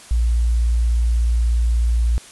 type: tone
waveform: sine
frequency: 58.27 Hz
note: A#1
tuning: in tune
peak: -14 dBFS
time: 0.11-2.18 s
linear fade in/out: 0 ms
effects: white hiss -42 dBFS RMS until 2.31 s + resampled to 24000 Hz

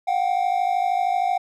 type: tone pair together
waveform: triangle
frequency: 718 / 771 Hz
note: F5 / G5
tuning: +48 / -29 cents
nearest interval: minor second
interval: 123 cents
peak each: -20 dBFS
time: 0.07-1.38 s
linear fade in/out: 10 ms
effects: none

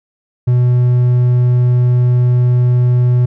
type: tone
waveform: triangle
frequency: 123.47 Hz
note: B2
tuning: in tune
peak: -6 dBFS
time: 0.47-3.26 s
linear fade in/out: 10 ms
effects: none

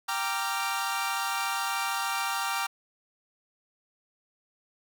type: chord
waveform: sawtooth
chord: G minor seventh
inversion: none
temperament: equal with one note detuned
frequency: 784 / 932.3 / 1174.7 / 1381.7 Hz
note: G5 / Bb5 / D6 / F6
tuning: 0 / 0 / 0 / -19 cents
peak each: -30 dBFS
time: 0.08-2.67 s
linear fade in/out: 10 ms
effects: none

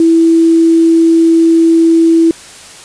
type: tone with quantisation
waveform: sine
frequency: 329.6 Hz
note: E4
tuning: in tune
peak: -4 dBFS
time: 0-2.31 s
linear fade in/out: 2 ms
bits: 5
effects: white hiss -33 dBFS RMS until 2.84 s + resampled to 22050 Hz

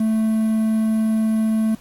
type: tone with quantisation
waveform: triangle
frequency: 220 Hz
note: A3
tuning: in tune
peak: -14 dBFS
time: 0-1.75 s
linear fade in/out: 5 ms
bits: 7
effects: pink hiss -50 dBFS RMS until 1.8 s + AAC 64 kbps

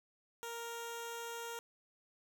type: tone with notch filter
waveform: 10% pulse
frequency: 466.2 Hz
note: A#4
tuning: in tune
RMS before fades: -44 dBFS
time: 0.43-1.59 s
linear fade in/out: 0 ms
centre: 2100 Hz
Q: 1.7
effects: 12-bit

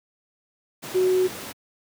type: tone in noise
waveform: sine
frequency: 370 Hz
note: F#4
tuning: in tune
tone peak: -17 dBFS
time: 0.94-1.28 s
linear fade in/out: 20 ms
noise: pink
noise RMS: -35 dBFS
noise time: 0.82-1.53 s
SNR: +15 dB
effects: high-pass 150 Hz 12 dB/octave

